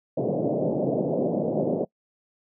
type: band-pass noise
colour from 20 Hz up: white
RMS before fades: -25 dBFS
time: 0.17-1.85 s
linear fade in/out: 10 ms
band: 130 to 640 Hz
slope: 48 dB/octave
effects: noise-tail reverb RT60 0.1 s tail -24 dB re dry